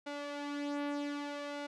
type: tone with flanger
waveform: sawtooth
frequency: 288.6 Hz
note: D4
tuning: 30 cents flat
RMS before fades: -39 dBFS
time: 0.06-1.67 s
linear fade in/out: 10 ms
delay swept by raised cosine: 1.4 to 3.4 ms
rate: 0.64 Hz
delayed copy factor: +0.55
effects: low-pass 5000 Hz 12 dB/octave